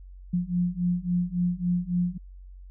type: beating tone pair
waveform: sine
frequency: 175.2 / 178.8 Hz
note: F3 / F3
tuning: +6 / +41 cents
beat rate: 3.6 Hz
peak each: -27 / -26 dBFS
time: 0.33-2.18 s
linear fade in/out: 10 ms
effects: added 46 Hz sine -42 dBFS peak until 2.7 s